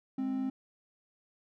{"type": "tone pair together", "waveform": "triangle", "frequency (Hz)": [207.7, 263.4], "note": ["G#3", "C4"], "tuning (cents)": [0, 12], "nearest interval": "major third", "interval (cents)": 412, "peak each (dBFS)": [-37, -29], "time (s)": [0.18, 0.5], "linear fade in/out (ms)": 5, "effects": []}